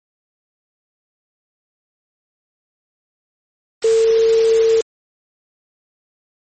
sine tone in noise, 449.9 Hz, A4, 39 cents sharp, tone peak -10 dBFS, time 3.84-4.81 s, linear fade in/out 5 ms, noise white, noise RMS -28 dBFS, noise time 3.82-4.82 s, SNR +15 dB, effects MP3 32 kbps

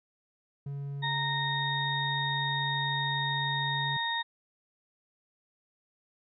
triangle tone, 140.6 Hz, C#3, 25 cents sharp, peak -32 dBFS, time 0.66-3.97 s, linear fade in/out 5 ms
harmonic tone, 927 Hz, A#5, 10 cents flat, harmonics 1 / 2 / 4, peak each -33 / -33 / -33 dBFS, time 1.02-4.23 s, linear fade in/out 20 ms
effects none

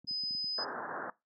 clicks, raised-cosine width 5 ms, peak -30 dBFS, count 6, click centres 0.046 / 0.111 / 0.237 / 0.309 / 0.349 / 0.443 s
sine tone, 5020 Hz, D#8, 15 cents sharp, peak -33 dBFS, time 0.07-0.65 s, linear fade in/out 20 ms
white low-pass noise, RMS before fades -39 dBFS, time 0.58-1.1 s, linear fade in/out 2 ms, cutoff 1700 Hz, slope 96 dB/octave
effects noise-tail reverb RT60 0.2 s tail -19 dB re dry + high-pass 300 Hz 12 dB/octave

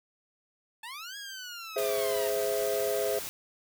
15% pulse linear two-way sweep, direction up then down, 856 to 1667 to 918 Hz, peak -33 dBFS, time 0.83-2.28 s, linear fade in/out 5 ms, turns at 1.17 s
triangle chord, Ab augmented, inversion none, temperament equal, 415.3 / 523.3 / 659.3 Hz, Ab4 / C5 / E5, 0 / 0 / 0 cents, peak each -29 / -30 / -30 dBFS, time 1.76-3.19 s, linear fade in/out 5 ms
white noise, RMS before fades -38 dBFS, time 1.78-3.29 s, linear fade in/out 0 ms
effects none

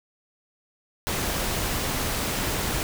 pink noise, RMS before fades -27 dBFS, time 1.07-2.83 s, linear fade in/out 0 ms, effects none

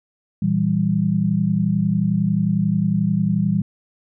sine chord, E diminished, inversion second, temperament equal, 116.54 / 164.81 / 196 Hz, Bb2 / E3 / G3, 0 / 0 / 0 cents, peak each -24 / -20 / -19 dBFS, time 0.42-3.62 s, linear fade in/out 5 ms, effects none

